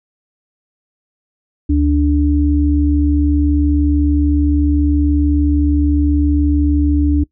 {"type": "tone pair together", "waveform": "sine", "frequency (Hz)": [73.42, 292.7], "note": ["D2", "D4"], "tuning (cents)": [0, -6], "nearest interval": "2 octaves", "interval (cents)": 2394, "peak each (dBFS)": -13, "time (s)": [1.69, 7.24], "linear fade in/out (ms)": 10, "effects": ["noise-tail reverb RT60 0.1 s tail -20 dB re dry"]}